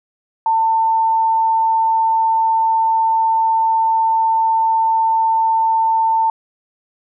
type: tone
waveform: sine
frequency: 896 Hz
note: A5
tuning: 31 cents sharp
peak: -12 dBFS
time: 0.46-6.3 s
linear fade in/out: 2 ms
effects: none